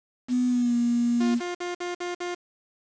sine tone with pitch glide, 248.8 to 238.4 Hz, B3 to A#3, +13 to +39 cents, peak -20 dBFS, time 0.28-1.41 s, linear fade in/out 50 ms, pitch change -74 cents, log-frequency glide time 0.47-0.75 s
sawtooth tone bursts, 353.5 Hz, F4, 21 cents sharp, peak -25 dBFS, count 6, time 1.2-2.35 s, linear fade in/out 10 ms, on 150 ms, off 50 ms
effects resampled to 16000 Hz + 7-bit

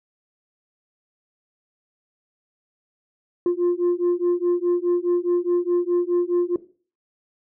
sine beating tone pair, 349.2 / 354 Hz, F4 / F4, 0 / +23 cents, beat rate 4.8 Hz, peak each -19 dBFS, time 3.46-6.56 s, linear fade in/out 2 ms, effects noise-tail reverb RT60 0.4 s tail -17 dB re dry + tanh soft clip ceiling -15 dBFS

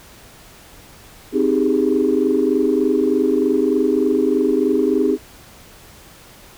sine chord, Ab major seventh, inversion first, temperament equal, 261.6 / 311.1 / 392 / 415.3 Hz, C4 / Eb4 / G4 / Ab4, 0 / 0 / 0 / 0 cents, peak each -19 dBFS, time 1.32-5.18 s, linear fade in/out 50 ms, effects tanh soft clip ceiling -5 dBFS + pink hiss -44 dBFS RMS until 6.57 s

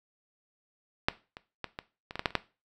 clicks, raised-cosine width 0.3 ms, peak -7 / -25 / -17 / -20 / -23 / -19 / -15 / -8 / -29 / -8 dBFS, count 10, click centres 1.085 / 1.369 / 1.643 / 1.789 / 2.109 / 2.156 / 2.194 / 2.258 / 2.306 / 2.353 s, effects noise-tail reverb RT60 0.3 s tail -17 dB re dry

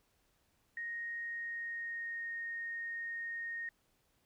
sine tone with pitch glide, 1867 to 1854.1 Hz, A#6 to A#6, +2 to -10 cents, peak -38 dBFS, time 0.77-3.69 s, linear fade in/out 2 ms, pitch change -12 cents, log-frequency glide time 1.18-2.33 s, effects pink hiss -75 dBFS RMS until 4.25 s

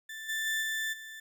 35% pulse tone with level steps, 1767 Hz, A6, 7 cents sharp, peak -38 / -29 / -27 / -29 / -41 dBFS, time 0.09-1.2 s, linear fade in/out 5 ms, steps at 0.28 / 0.45 / 0.61 / 0.92 s, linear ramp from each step 20 ms, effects none

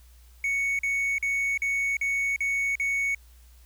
triangle tone bursts, 2222 Hz, C#7, 4 cents sharp, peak -22 dBFS, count 7, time 0.44-3.148 s, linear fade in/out 2 ms, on 350 ms, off 43 ms, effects added 60 Hz sine -50 dBFS peak until 3.65 s + white hiss -61 dBFS RMS until 3.65 s

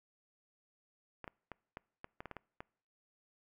clicks, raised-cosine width 0.5 ms, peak -29 dBFS, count 10, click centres 1.243 / 1.278 / 1.517 / 1.771 / 2.044 / 2.205 / 2.257 / 2.313 / 2.367 / 2.605 s, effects noise-tail reverb RT60 0.6 s tail -26 dB re dry

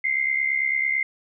sine tone pair together, 2075 / 2144 Hz, C7 / C7, -15 / +42 cents, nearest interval minor second, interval 57 cents, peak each -22 / -25 dBFS, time 0.04-1.03 s, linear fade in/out 5 ms, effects none

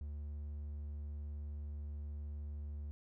triangle tone, 73.42 Hz, D2, in tune, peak -39 dBFS, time 0.01-2.91 s, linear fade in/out 0 ms, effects none

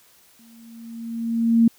sine tone with exponential growth, 230 Hz, A#3, 23 cents flat, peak -10 dBFS, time 0.39-1.68 s, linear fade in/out 5 ms, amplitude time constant 280 ms, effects white hiss -55 dBFS RMS until 1.78 s

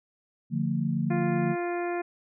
sine chord, D minor, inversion none, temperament equal with one note detuned, 146.83 / 174.61 / 225.7 Hz, D3 / F3 / A3, 0 / 0 / +44 cents, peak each -29 dBFS, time 0.5-1.56 s, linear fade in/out 50 ms
harmonic tone, 349.2 Hz, F4, in tune, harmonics 1 / 2 / 3 / 4 / 5 / 6 / 7, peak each -29 / -33 / -41 / -42 / -41 / -45 / -44 dBFS, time 1.1-2.02 s, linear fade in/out 10 ms
effects none

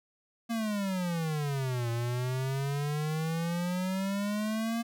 square exponential two-way sweep, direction down then up, 234.2 to 116 to 234.2 Hz, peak -30 dBFS, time 0.49-4.83 s, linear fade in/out 20 ms, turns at 1.9 s, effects none

